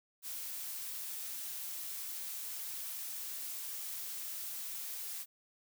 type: noise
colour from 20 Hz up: blue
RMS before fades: -42 dBFS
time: 0.22-5.26 s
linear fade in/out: 50 ms
effects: none